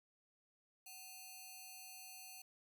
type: ring-modulated tone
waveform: 5% pulse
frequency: 1750 Hz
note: A6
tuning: 10 cents flat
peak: -38 dBFS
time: 0.86-2.42 s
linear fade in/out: 5 ms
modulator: 995 Hz
effects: none